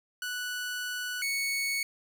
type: tone pair in turn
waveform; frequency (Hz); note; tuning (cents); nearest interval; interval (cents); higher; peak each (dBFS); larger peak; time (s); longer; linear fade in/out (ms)
sawtooth; 1480 / 2217; F#6 / C#7; 0 / 0; perfect fifth; 700; second; -29 / -25; second; 0.22-1.22 / 1.22-1.83; first; 2
effects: none